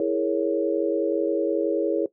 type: chord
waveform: sine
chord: A# half-diminished seventh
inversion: second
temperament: equal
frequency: 329.6 / 415.3 / 466.2 / 554.4 Hz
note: E4 / G#4 / A#4 / C#5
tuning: 0 / 0 / 0 / 0 cents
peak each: -25 / -26 / -27 / -26 dBFS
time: 0-2.06 s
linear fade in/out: 2 ms
effects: noise-tail reverb RT60 0.1 s tail -17 dB re dry